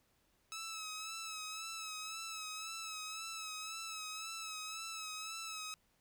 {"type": "tone with vibrato", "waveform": "10% pulse", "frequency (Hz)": 1296, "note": "E6", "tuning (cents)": -30, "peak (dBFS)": -34, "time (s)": [0.52, 5.74], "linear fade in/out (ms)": 0, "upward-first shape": "sine", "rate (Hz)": 1.9, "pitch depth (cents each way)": 42, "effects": ["pink hiss -75 dBFS RMS until 6 s"]}